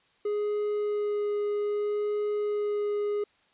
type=tone with vibrato; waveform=triangle; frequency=415.3 Hz; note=G#4; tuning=in tune; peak=-24 dBFS; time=0.25-3.24 s; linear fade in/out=5 ms; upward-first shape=sine; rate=0.63 Hz; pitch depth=8 cents each way; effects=white hiss -65 dBFS RMS until 3.53 s + resampled to 8000 Hz